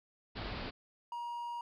pink low-pass noise, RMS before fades -41 dBFS, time 0.35-0.71 s, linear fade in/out 20 ms, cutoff 4900 Hz, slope 96 dB/octave
triangle tone, 950 Hz, A#5, 33 cents sharp, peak -36 dBFS, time 1.12-1.61 s, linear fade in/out 2 ms
effects none

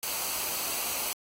white noise with comb filter, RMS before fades -32 dBFS, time 0.03-1.13 s, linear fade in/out 0 ms, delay 0.56 ms, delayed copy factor -0.5, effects AAC 48 kbps

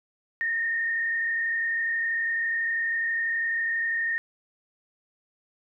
sine tone with frequency modulation, 1837 Hz, A#6, 26 cents flat, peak -24 dBFS, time 0.41-4.18 s, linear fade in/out 0 ms, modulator 32.2 Hz, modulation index 1.1, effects none

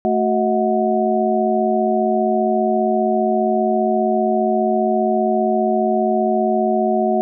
sine tone cluster, 219.8 / 370.9 / 636 / 731 Hz, A3 / F#4 / D#5 / F#5, -2 / +4 / +38 / -21 cents, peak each -20 dBFS, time 0.05-7.21 s, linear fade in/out 0 ms, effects none

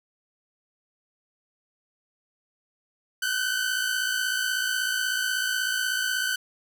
sawtooth tone pair together, 1486.7 / 1543 Hz, F#6 / G6, +8 / -28 cents, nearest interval minor second, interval 64 cents, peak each -24 dBFS, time 3.22-6.36 s, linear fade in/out 5 ms, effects none

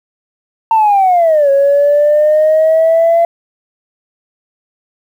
sine linear two-way sweep, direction down then up, 910 to 550 to 680 Hz, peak -5 dBFS, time 0.71-3.25 s, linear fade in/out 2 ms, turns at 1.5 s, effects tanh soft clip ceiling -3 dBFS + 7-bit

